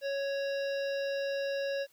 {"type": "harmonic tone", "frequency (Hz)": 554.4, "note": "C#5", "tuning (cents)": 0, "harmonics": [1, 3, 5, 7, 9, 10], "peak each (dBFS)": [-31, -41, -45, -48, -50, -51], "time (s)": [0.01, 1.87], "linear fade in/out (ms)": 50, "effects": ["white hiss -66 dBFS RMS until 1.92 s"]}